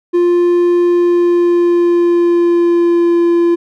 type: tone with pitch glide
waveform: triangle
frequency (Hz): 350 to 342.6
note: F4 to F4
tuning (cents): +4 to -33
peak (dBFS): -6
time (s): 0.13-3.56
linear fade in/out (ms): 20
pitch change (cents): -37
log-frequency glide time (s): 0.85-3.2
effects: none